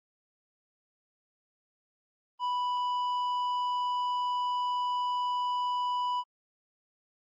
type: tone with tanh clipping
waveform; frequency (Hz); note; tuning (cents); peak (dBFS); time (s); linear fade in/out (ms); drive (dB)
sine; 987.8; B5; 0; -29; 2.39-6.24; 50; 7
effects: Opus 24 kbps